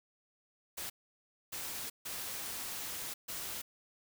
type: noise bursts at uneven times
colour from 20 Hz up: white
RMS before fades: -41 dBFS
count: 4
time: 0.77-0.9 / 1.52-1.9 / 2.05-3.14 / 3.28-3.62 s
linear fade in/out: 10 ms
effects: none